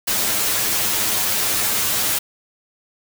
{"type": "noise with comb filter", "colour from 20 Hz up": "white", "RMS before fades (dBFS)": -20, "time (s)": [0.07, 2.19], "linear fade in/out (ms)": 10, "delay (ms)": 9.5, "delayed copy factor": 0.95, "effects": []}